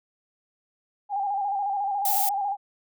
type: tone with vibrato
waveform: sine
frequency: 801 Hz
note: G5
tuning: 37 cents sharp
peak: -24 dBFS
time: 1.09-2.57 s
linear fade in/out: 50 ms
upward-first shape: square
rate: 14 Hz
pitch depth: 46 cents each way
type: noise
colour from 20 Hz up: violet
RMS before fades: -25 dBFS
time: 2.05-2.29 s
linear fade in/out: 2 ms
effects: none